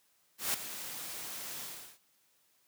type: noise with ADSR envelope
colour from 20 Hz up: white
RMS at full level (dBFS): -30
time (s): 0.38-1.99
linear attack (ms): 160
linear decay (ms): 6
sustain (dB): -12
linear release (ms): 370
effects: white hiss -71 dBFS RMS until 2.67 s + high-pass 100 Hz 12 dB/octave